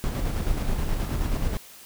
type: noise with tremolo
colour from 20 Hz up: brown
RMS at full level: -24 dBFS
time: 0.04-1.57 s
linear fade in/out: 0 ms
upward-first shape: square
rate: 9.4 Hz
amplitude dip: 35%
effects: white hiss -47 dBFS RMS until 1.85 s